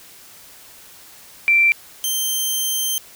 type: tone pair in turn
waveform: sine / 10% pulse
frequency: 2349 / 3136 Hz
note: D7 / G7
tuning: 0 / 0 cents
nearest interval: perfect fourth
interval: 500 cents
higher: second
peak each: -11 dBFS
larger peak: neither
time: 1.48-1.72 / 2.04-2.98 s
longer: second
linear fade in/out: 0 ms
effects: white hiss -44 dBFS RMS until 3.15 s